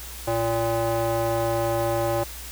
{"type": "tone with band-pass filter", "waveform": "square", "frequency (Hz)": 114.8, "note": "A#2", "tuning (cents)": -26, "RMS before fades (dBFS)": -24, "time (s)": [0.27, 2.24], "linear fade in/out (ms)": 10, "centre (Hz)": 650, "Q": 1.8, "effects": ["added 60 Hz sine -39 dBFS peak until 2.51 s", "white hiss -39 dBFS RMS until 2.51 s"]}